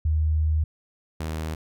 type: tone pair in turn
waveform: sine / sawtooth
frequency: 77.78 / 78.96 Hz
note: D#2 / D#2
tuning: 0 / +26 cents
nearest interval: unison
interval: 26 cents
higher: second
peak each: -19 / -24 dBFS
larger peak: first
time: 0.05-0.64 / 1.2-1.55 s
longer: first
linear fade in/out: 5 ms
effects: none